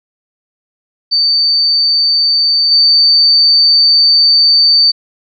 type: tone with level steps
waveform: sine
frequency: 4578 Hz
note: D8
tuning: 45 cents flat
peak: -8 / -5 dBFS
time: 1.11-4.92 s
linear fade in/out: 20 ms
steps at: 2.71 s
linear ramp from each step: 10 ms
effects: none